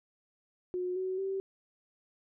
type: tone with pitch steps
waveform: sine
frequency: 362.2 / 374.1 / 386.4 Hz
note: F#4 / F#4 / G4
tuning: -37 / +19 / -25 cents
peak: -31 dBFS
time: 0.74-1.4 s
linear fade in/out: 0 ms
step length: 220 ms
effects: none